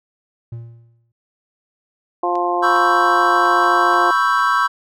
triangle tone with exponential decay, 116.54 Hz, A#2, in tune, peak -23 dBFS, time 0.52-1.12 s, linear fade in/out 5 ms, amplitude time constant 130 ms
harmonic tone, 175.9 Hz, F3, 13 cents sharp, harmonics 2 / 3 / 4 / 5 / 6, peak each -22 / -28 / -20 / -25 / -22 dBFS, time 2.23-4.11 s, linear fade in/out 5 ms
clicks, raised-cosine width 0.2 ms, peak -21 dBFS, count 6, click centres 2.355 / 2.763 / 3.455 / 3.64 / 3.938 / 4.393 s
triangle chord, C# half-diminished seventh, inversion third, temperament equal, 987.8 / 1108.7 / 1318.5 / 1568 Hz, B5 / C#6 / E6 / G6, 0 / 0 / 0 / 0 cents, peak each -19 / -16 / -17 / -18 dBFS, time 2.62-4.68 s, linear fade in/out 20 ms
effects none

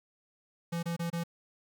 square tone bursts, 169.4 Hz, E3, 48 cents sharp, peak -32 dBFS, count 4, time 0.72-1.238 s, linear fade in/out 10 ms, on 110 ms, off 26 ms, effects 10-bit

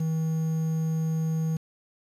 triangle tone with quantisation, 160 Hz, D#3, 49 cents sharp, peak -22 dBFS, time 0-1.57 s, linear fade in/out 5 ms, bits 8, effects resampled to 32000 Hz

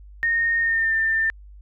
sine tone with pitch glide, 1845 to 1792.5 Hz, A#6 to A6, -18 to +32 cents, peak -18 dBFS, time 0.23-1.3 s, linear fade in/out 0 ms, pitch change -50 cents, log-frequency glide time 0.6-0.93 s, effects added 50 Hz sine -41 dBFS peak until 1.61 s

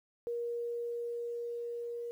sine tone with level ramp, 473.2 Hz, A#4, 26 cents sharp, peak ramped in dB -33 to -37 dBFS, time 0.27-2.11 s, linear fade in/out 0 ms, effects 11-bit

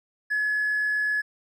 triangle tone with amplitude modulation, 1700 Hz, G#6, 40 cents sharp, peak -18 dBFS, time 0.3-1.22 s, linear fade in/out 20 ms, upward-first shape sine, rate 67.8 Hz, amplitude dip 25%, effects tanh soft clip ceiling -19 dBFS

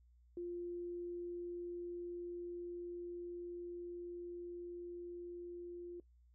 sine tone with level ramp, 349.2 Hz, F4, in tune, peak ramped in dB -40 to -45 dBFS, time 0.37-6 s, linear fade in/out 2 ms, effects noise-tail reverb RT60 0.1 s tail -19 dB re dry + added 60 Hz sine -64 dBFS peak until 6.34 s

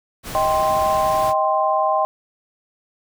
pink noise, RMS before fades -31 dBFS, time 0.23-1.34 s, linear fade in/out 50 ms
sine chord, C minor, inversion first, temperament just, 627.9 / 784.9 / 1046.5 Hz, Eb5 / G5 / C6, +16 / +2 / 0 cents, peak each -20 dBFS, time 0.35-2.05 s, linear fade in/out 0 ms
effects none

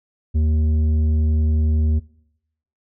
triangle tone with tanh clipping, 77.6 Hz, D#2, 4 cents flat, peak -16 dBFS, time 0.34-2 s, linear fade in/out 20 ms, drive 12 dB, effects noise-tail reverb RT60 0.8 s tail -23 dB re dry

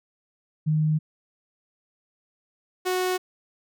sine / sawtooth tone pair in turn, 154.6 / 367.7 Hz, D#3 / F#4, -11 / -11 cents, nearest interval octave + minor third, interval 1500 cents, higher second, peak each -19 dBFS, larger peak neither, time 0.66-0.99 / 2.85-3.18 s, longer neither, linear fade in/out 20 ms, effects none

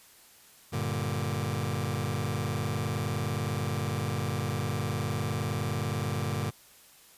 sawtooth chord, G minor, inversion none, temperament just, 98 / 117.6 / 147 Hz, G2 / Bb2 / D3, 0 / +16 / +2 cents, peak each -29 dBFS, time 0.72-6.51 s, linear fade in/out 20 ms, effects white hiss -56 dBFS RMS until 7.17 s + resampled to 32000 Hz

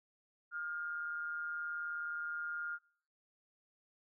sine tone with amplitude modulation, 1410 Hz, F6, 16 cents sharp, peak -35 dBFS, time 0.51-2.79 s, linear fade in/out 50 ms, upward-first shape sine, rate 159 Hz, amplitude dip 55%, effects noise-tail reverb RT60 0.6 s tail -26 dB re dry

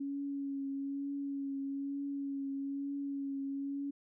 sine tone with vibrato, 277.9 Hz, C#4, 4 cents sharp, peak -35 dBFS, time 0-3.91 s, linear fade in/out 10 ms, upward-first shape triangle, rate 1.1 Hz, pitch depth 24 cents each way, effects none

